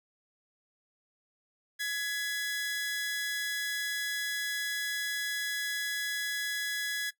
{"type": "tone pair together", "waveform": "sawtooth", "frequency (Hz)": [1682.6, 2001], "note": ["G#6", "B6"], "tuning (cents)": [22, 22], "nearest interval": "minor third", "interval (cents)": 300, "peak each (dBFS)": [-28, -36], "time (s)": [1.79, 7.11], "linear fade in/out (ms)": 20, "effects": ["noise-tail reverb RT60 0.1 s tail -19 dB re dry"]}